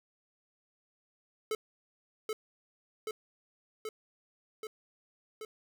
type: tone with echo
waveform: square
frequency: 434 Hz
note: A4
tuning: 24 cents flat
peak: -31 dBFS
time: 1.51-1.55 s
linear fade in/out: 2 ms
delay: 780 ms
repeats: 5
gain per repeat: -2 dB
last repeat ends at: 5.45 s
effects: none